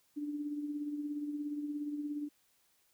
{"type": "tone with tremolo", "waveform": "sine", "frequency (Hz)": 293.7, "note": "D4", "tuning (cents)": 0, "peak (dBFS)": -33, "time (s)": [0.16, 2.29], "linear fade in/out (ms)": 20, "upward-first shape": "triangle", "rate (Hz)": 17, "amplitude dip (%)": 55, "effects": ["white hiss -72 dBFS RMS until 2.93 s"]}